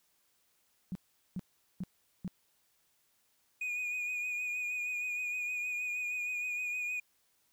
sine tone bursts, 183.9 Hz, F#3, 10 cents flat, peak -34 dBFS, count 4, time 0.92-2.278 s, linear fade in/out 0 ms, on 32 ms, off 410 ms
triangle tone with vibrato, 2464 Hz, D#7, 17 cents flat, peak -32 dBFS, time 3.61-7 s, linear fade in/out 5 ms, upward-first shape triangle, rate 6.4 Hz, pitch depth 35 cents each way
effects white hiss -73 dBFS RMS until 7.52 s

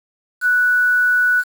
sine tone with quantisation, 1480 Hz, F#6, in tune, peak -12 dBFS, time 0.41-1.44 s, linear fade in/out 50 ms, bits 6, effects none

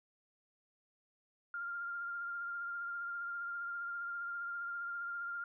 sine tone with vibrato, 1396.9 Hz, F6, in tune, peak -38 dBFS, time 1.54-5.44 s, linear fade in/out 2 ms, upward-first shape triangle, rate 15 Hz, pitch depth 23 cents each way, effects none

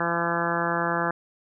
harmonic tone, 170 Hz, F3, 46 cents flat, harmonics 1 / 2 / 3 / 4 / 5 / 6 / 7 / 8 / 9 / 10, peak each -32 / -32 / -32 / -32 / -32 / -32 / -32 / -32 / -32 / -32 dBFS, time 0-1.11 s, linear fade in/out 2 ms, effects none

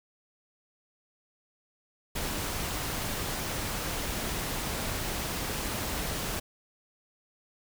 pink noise, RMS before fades -33 dBFS, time 2.15-6.4 s, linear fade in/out 10 ms, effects none

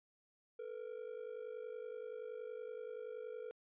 triangle ring-modulated tone, 466.2 Hz, A#4, in tune, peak -39 dBFS, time 0.59-3.51 s, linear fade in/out 0 ms, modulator 25.3 Hz, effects resampled to 8000 Hz

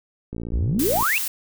click train, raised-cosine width 3 ms, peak -19 dBFS, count 41, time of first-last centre 0.33-1.026 s, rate 57.5 Hz
sine exponential sweep, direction up, 49.02 to 2803 Hz, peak -19 dBFS, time 0.53-1.18 s, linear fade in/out 0 ms
blue noise, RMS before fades -26 dBFS, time 0.79-1.28 s, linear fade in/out 5 ms
effects none

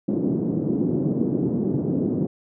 white band-pass noise, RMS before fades -23 dBFS, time 0.08-2.27 s, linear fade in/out 10 ms, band 140 to 340 Hz, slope 24 dB/octave, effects none

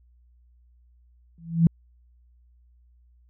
sine tone with exponential growth, 166.2 Hz, E3, 15 cents sharp, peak -10 dBFS, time 1.38-1.67 s, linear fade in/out 2 ms, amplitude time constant 63 ms, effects added 60 Hz sine -55 dBFS peak until 3.29 s

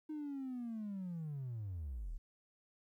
triangle linear sweep, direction down, 311.5 to 30.87 Hz, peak -37 dBFS, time 0.09-2.18 s, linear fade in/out 10 ms, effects tanh soft clip ceiling -36 dBFS + 13-bit

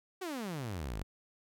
sawtooth exponential sweep, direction down, 392 to 43.65 Hz, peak -33 dBFS, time 0.21-1.03 s, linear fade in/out 10 ms, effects none

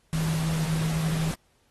sine tone in noise, 159.9 Hz, D#3, 48 cents sharp, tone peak -24 dBFS, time 0.13-1.31 s, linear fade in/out 0 ms, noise pink, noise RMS -35 dBFS, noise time 0.13-1.34 s, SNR +8 dB, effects pink hiss -67 dBFS RMS until 1.7 s + AAC 32 kbps

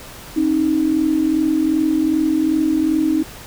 sine tone pair together, 270.8 / 313.4 Hz, C#4 / D#4, -40 / +13 cents, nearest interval minor third, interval 253 cents, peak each -20 / -15 dBFS, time 0.36-3.23 s, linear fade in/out 10 ms, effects pink hiss -37 dBFS RMS until 3.46 s

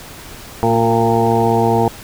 harmonic tone with a mistuned harmonic, 114.7 Hz, A#2, 28 cents flat, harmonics 1 / 2 / 3 / 4 / 6 / 7 / 8, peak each -19 / -19 / -20 / -17 / -20 / -19 / -20 dBFS, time 0.63-1.88 s, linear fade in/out 0 ms, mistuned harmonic 3, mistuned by +29 cents, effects pink hiss -35 dBFS RMS until 2.03 s

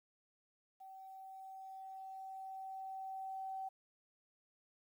sine tone with level ramp, 767 Hz, G5, 38 cents flat, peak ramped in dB -51 to -40 dBFS, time 0.8-3.69 s, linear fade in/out 10 ms, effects 12-bit

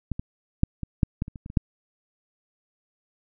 clicks, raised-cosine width 5 ms, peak -15 / -18 / -6 / -18 / -6 / -13 / -24 / -26 / -25 / -25 / -6 dBFS, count 11, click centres 0.117 / 0.195 / 0.634 / 0.833 / 1.032 / 1.221 / 1.281 / 1.358 / 1.461 / 1.501 / 1.572 s, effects none

